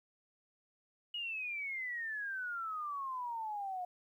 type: exponential sweep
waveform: sine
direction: down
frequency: 2911 to 712 Hz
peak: -37 dBFS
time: 1.14-3.85 s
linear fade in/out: 5 ms
effects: 12-bit